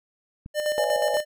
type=click; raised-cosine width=5 ms; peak=-26 dBFS; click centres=0.461 s
type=tone with tremolo; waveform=square; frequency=600 Hz; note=D5; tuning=37 cents sharp; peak=-22 dBFS; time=0.54-1.25 s; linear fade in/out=50 ms; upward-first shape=square; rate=8.3 Hz; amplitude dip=50%
type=chord; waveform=sine; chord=C# minor seventh; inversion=third; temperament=just; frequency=498.9 / 554.4 / 665.2 / 831.5 Hz; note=B4 / C#5 / E5 / G#5; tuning=+17 / 0 / +16 / +2 cents; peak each=-30 / -29 / -31 / -29 dBFS; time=0.78-1.17 s; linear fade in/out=0 ms
effects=none